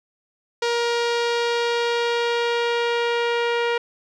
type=tone with low-pass filter sweep; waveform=sawtooth; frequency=472.2 Hz; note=A#4; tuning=22 cents sharp; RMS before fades=-22 dBFS; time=0.62-3.78 s; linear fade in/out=5 ms; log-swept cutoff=5000 to 2800 Hz; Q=1.4; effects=none